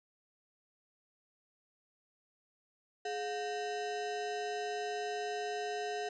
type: ring-modulated tone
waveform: square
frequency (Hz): 568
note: C#5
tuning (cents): +42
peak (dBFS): -33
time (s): 3.05-6.09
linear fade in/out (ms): 5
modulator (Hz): 148
effects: resampled to 16000 Hz + 11-bit